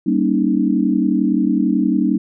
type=chord; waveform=sine; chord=Eb dominant seventh; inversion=first; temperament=just; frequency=194.45 / 233.3 / 280 / 311.1 Hz; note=G3 / Bb3 / Db4 / Eb4; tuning=-14 / +2 / +18 / 0 cents; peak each=-19 dBFS; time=0.06-2.18 s; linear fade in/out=10 ms; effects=none